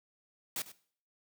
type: noise with echo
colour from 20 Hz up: white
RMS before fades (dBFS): -36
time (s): 0.56-0.62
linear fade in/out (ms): 2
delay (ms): 99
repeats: 1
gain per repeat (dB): -15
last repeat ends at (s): 0.719
effects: noise-tail reverb RT60 0.5 s tail -18 dB re dry + high-pass 150 Hz 12 dB/octave